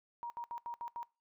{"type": "tone bursts at uneven times", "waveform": "sine", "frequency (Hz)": 946, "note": "A#5", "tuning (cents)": 25, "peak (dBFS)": -38, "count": 6, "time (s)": [[0.23, 0.3], [0.37, 0.44], [0.51, 0.58], [0.66, 0.74], [0.81, 0.88], [0.96, 1.03]], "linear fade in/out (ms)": 0, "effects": ["noise-tail reverb RT60 0.3 s tail -22 dB re dry"]}